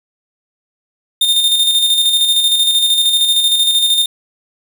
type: tone with tremolo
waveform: 45% pulse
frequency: 3637 Hz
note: A#7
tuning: 43 cents flat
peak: -9 dBFS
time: 1.21-4.06 s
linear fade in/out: 5 ms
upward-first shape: square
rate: 13 Hz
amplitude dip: 40%
effects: none